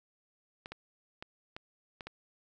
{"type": "clicks", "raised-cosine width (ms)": 0.3, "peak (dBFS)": -26, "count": 6, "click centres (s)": [0.659, 0.72, 1.225, 1.565, 2.008, 2.07], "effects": []}